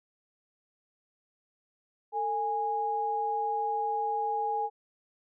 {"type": "tone pair together", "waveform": "sine", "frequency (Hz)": [446.9, 825.8], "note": ["A4", "G#5"], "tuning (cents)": [27, -10], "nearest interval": "major seventh", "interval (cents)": 1063, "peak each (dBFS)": [-35, -28], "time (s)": [2.12, 4.7], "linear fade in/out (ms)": 50, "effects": []}